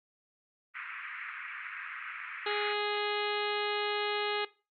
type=band-pass noise; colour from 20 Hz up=white; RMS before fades=-41 dBFS; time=0.74-2.74 s; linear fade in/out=20 ms; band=1200 to 2400 Hz; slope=48 dB/octave
type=harmonic tone; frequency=415.3 Hz; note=G#4; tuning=in tune; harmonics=1 / 2 / 3 / 4 / 5 / 6 / 7 / 8 / 9 / 10; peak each=-34 / -37 / -39 / -40 / -41 / -42 / -42 / -43 / -44 / -44 dBFS; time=2.46-4.45 s; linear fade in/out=5 ms
effects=noise-tail reverb RT60 0.3 s tail -19 dB re dry + Opus 32 kbps